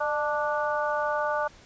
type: harmonic tone with a mistuned harmonic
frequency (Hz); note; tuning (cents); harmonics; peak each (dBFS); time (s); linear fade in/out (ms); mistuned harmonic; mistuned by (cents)
293.7; D4; 0; 2 / 3 / 4 / 5; -28 / -30 / -31 / -32; 0-1.48; 10; 2; +36
effects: pink hiss -53 dBFS RMS until 1.65 s + resampled to 16000 Hz